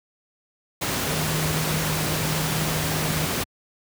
sine tone in noise, 155.9 Hz, D#3, 4 cents sharp, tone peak -26 dBFS, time 1.08-3.26 s, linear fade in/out 10 ms, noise pink, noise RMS -25 dBFS, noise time 0.81-3.44 s, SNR -4 dB, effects high-pass 80 Hz 12 dB/octave

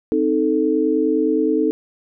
sine chord, A diminished, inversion first, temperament equal, 261.6 / 311.1 / 440 Hz, C4 / Eb4 / A4, 0 / 0 / 0 cents, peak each -22 / -18 / -19 dBFS, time 0.12-1.71 s, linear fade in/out 0 ms, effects none

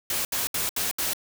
white noise bursts, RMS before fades -27 dBFS, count 5, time 0.1-1.134 s, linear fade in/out 2 ms, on 150 ms, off 71 ms, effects none

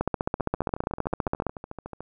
two click trains, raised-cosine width 1 ms, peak -10 / -22 dBFS, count 23 / 23, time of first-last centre 0.01-1.467 / 0.4-2.006 s, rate 15.1 / 13.7 Hz, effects none

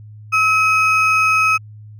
triangle ring-modulated tone, 1913 Hz, A#6, 44 cents sharp, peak -7 dBFS, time 0.32-1.58 s, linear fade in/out 20 ms, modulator 621 Hz, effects added 106 Hz sine -35 dBFS peak until 1.99 s

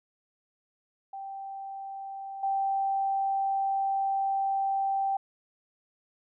sine tone with level steps, 782 Hz, G5, 4 cents flat, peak -36 / -25 dBFS, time 1.13-5.17 s, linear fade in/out 5 ms, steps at 2.43 s, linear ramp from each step 5 ms, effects none

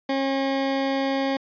20% pulse tone, 271.2 Hz, C#4, 38 cents flat, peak -17 dBFS, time 0.09-1.37 s, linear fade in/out 5 ms, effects resampled to 11025 Hz + 9-bit

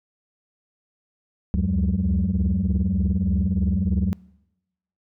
sine tone cluster, 70.3 / 73.6 / 90.8 / 184.3 / 204 Hz, C#2 / D2 / F#2 / F#3 / G#3, +25 / +4 / -32 / -7 / -31 cents, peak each -29 / -23 / -24 / -22 / -26 dBFS, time 1.54-4.13 s, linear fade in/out 0 ms, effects noise-tail reverb RT60 0.9 s tail -24 dB re dry + tanh soft clip ceiling -13 dBFS

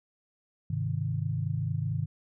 sine chord, Ab major, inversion none, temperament equal with one note detuned, 102.28 / 130.81 / 155.56 Hz, Ab2 / C3 / Eb3, -26 / 0 / 0 cents, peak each -32 dBFS, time 0.7-2.06 s, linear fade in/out 5 ms, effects none

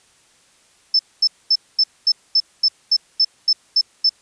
sine tone bursts, 5274 Hz, E8, in tune, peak -11 dBFS, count 12, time 0.94-4.094 s, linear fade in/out 5 ms, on 52 ms, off 230 ms, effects white hiss -55 dBFS RMS until 4.21 s + resampled to 22050 Hz

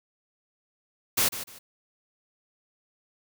white noise with echo, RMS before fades -23 dBFS, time 1.17-1.29 s, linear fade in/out 10 ms, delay 150 ms, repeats 2, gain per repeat -12 dB, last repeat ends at 1.59 s, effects none

